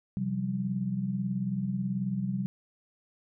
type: chord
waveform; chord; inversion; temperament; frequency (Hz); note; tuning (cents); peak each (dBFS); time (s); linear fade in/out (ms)
sine; C suspended fourth; none; equal with one note detuned; 130.81 / 174.61 / 192.96; C3 / F3 / G3; 0 / 0 / -27; -34 / -36 / -30; 0.17-2.46; 0
effects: none